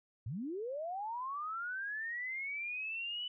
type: linear sweep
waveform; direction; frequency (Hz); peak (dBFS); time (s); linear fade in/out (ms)
sine; up; 92.5 to 2995; -37; 0.26-3.28; 5
effects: none